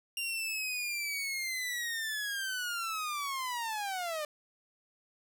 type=linear sweep; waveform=sawtooth; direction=down; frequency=2794 to 590 Hz; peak=-30 dBFS; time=0.17-4.25 s; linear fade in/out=2 ms; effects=none